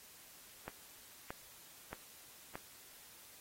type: click train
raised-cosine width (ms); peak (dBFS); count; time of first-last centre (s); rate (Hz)
0.5; -28; 4; 0.68-2.555; 1.6
effects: white hiss -58 dBFS RMS until 3.4 s + AAC 48 kbps